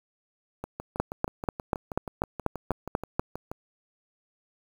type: two click trains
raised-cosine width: 1 ms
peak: -10 / -20 dBFS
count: 10 / 19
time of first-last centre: 1-3.195 / 0.64-3.515 s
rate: 4.1 / 6.26 Hz
effects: 7-bit